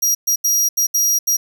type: tone bursts at uneven times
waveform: sawtooth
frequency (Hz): 5720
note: F8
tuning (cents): +41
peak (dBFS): -11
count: 6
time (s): 0.02-0.15 / 0.27-0.36 / 0.44-0.69 / 0.77-0.87 / 0.94-1.19 / 1.27-1.37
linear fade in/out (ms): 10
effects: none